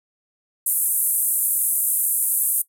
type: band-pass noise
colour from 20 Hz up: pink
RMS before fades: -21 dBFS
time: 0.66-2.62 s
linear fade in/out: 5 ms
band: 9000 to 14000 Hz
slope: 48 dB/octave
effects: noise-tail reverb RT60 0.1 s tail -18 dB re dry